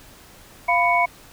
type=tone cluster; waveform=sine; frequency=695 / 995 / 2224 Hz; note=F5 / B5 / C#7; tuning=-9 / +13 / +5 cents; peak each=-20 dBFS; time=0.68-1.06 s; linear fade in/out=10 ms; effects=pink hiss -47 dBFS RMS until 1.32 s